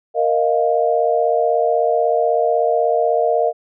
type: chord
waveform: sine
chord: Bb suspended fourth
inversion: none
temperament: equal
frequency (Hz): 466.2 / 622.3 / 698.5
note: Bb4 / Eb5 / F5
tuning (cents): 0 / 0 / 0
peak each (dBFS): -18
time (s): 0.14-3.53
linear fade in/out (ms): 50
effects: none